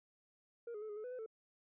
sine tone with pitch steps, 469.8 / 417.9 / 433.4 / 414.7 / 430.4 / 497.1 / 505 / 442.5 Hz, A#4 / G#4 / A4 / G#4 / A4 / B4 / B4 / A4, +13 / +11 / -26 / -3 / -38 / +11 / +39 / +10 cents, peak -40 dBFS, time 0.67-1.262 s, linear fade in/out 5 ms, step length 74 ms, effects tanh soft clip ceiling -42 dBFS

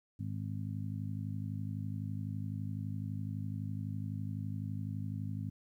harmonic tone, 51.91 Hz, G#1, in tune, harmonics 2 / 3 / 4 / 5, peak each -38 / -42 / -44 / -46 dBFS, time 0.19-5.5 s, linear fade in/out 10 ms, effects 12-bit

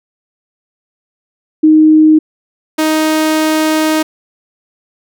sine / sawtooth tone pair in turn, 311.1 / 312.6 Hz, D#4 / D#4, 0 / +8 cents, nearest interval unison, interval 8 cents, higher second, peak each -3 / -6 dBFS, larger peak first, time 1.63-2.19 / 2.78-4.03 s, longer second, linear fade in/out 10 ms, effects none

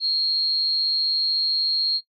sine tone with amplitude modulation, 4251 Hz, C8, 27 cents sharp, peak -17 dBFS, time 0-2.01 s, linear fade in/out 50 ms, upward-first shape sine, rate 214 Hz, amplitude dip 45%, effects noise-tail reverb RT60 0.1 s tail -23 dB re dry

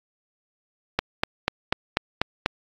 click train, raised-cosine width 0.3 ms, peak -4 dBFS, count 7, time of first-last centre 0.99-2.461 s, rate 4.08 Hz, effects AAC 64 kbps

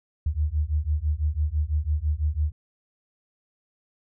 sine beating tone pair, 73 / 79 Hz, D2 / D#2, -10 / +27 cents, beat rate 6 Hz, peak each -25 dBFS, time 0.26-2.52 s, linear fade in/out 5 ms, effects none

